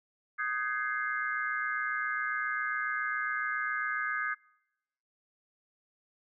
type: chord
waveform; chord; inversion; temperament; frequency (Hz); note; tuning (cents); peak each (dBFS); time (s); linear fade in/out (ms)
sine; Ab major seventh; second; equal with one note detuned; 1244.5 / 1533.9 / 1661.2 / 2093; Eb6 / G6 / Ab6 / C7; 0 / -38 / 0 / 0; -35 / -36 / -34 / -38; 0.38-4.35; 20
effects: noise-tail reverb RT60 0.9 s tail -26 dB re dry